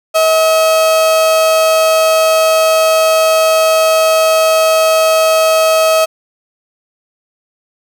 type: tone with amplitude modulation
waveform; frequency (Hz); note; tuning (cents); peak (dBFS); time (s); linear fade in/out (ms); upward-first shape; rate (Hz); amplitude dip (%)
35% pulse; 640; D#5; +49; -5; 0.14-6.06; 20; sine; 176; 25
effects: none